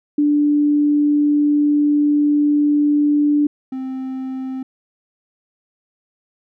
sine / triangle tone pair in turn, 293.7 / 261.9 Hz, D4 / C4, 0 / +2 cents, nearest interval major second, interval 198 cents, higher first, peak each -12 / -21 dBFS, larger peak first, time 0.18-3.47 / 3.72-4.63 s, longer first, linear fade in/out 5 ms, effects none

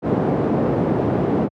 pink band-pass noise, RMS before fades -19 dBFS, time 0.02-1.49 s, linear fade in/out 50 ms, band 160 to 520 Hz, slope 12 dB/octave, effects high-pass 80 Hz 12 dB/octave

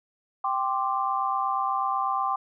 sine chord, G suspended fourth, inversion none, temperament equal, 784 / 1046.5 / 1174.7 Hz, G5 / C6 / D6, 0 / 0 / 0 cents, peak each -28 dBFS, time 0.44-2.36 s, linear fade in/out 5 ms, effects none

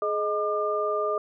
sine tone cluster, 422.2 / 622 / 1201 Hz, G#4 / D#5 / D6, +29 / -1 / +38 cents, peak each -28 dBFS, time 0.02-1.18 s, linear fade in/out 2 ms, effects none

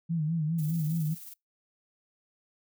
sine tone with vibrato, 159.5 Hz, D#3, 43 cents sharp, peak -26 dBFS, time 0.09-1.15 s, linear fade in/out 20 ms, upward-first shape sine, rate 4.9 Hz, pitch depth 97 cents each way
violet noise with tremolo, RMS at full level -44 dBFS, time 0.58-1.34 s, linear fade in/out 10 ms, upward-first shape square, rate 19 Hz, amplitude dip 35%
effects noise-tail reverb RT60 0.2 s tail -26 dB re dry

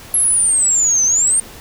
sine exponential two-way sweep, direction down then up, 11270 to 6050 to 8950 Hz, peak -11 dBFS, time 0.14-1.4 s, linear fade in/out 2 ms, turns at 1.04 s, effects pink hiss -37 dBFS RMS until 1.6 s

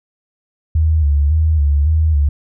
sine tone with vibrato, 75.4 Hz, D2, 46 cents sharp, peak -10 dBFS, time 0.75-2.29 s, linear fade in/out 5 ms, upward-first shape square, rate 1.8 Hz, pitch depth 80 cents each way, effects none

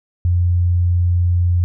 sine tone, 88 Hz, F2, 14 cents sharp, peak -12 dBFS, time 0.25-1.64 s, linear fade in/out 0 ms, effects none

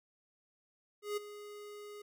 square tone with ADSR envelope, 414.7 Hz, G#4, 3 cents flat, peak -33 dBFS, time 1.02-2.02 s, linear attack 150 ms, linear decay 13 ms, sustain -14 dB, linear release 6 ms, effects none

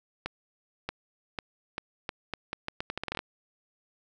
accelerating click train, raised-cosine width 0.3 ms, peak -16 dBFS, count 17, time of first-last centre 0.26-3.191 s, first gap 630 ms, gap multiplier 0.79, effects none

